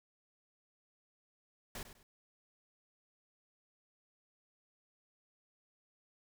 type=noise with echo; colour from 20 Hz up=pink; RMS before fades=-44 dBFS; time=1.75-1.83 s; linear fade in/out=2 ms; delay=100 ms; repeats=2; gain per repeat=-11 dB; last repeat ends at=2.03 s; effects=none